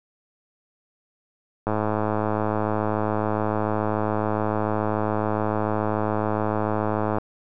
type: click train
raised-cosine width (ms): 1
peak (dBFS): -10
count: 591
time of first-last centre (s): 1.67-7.184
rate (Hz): 107
effects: none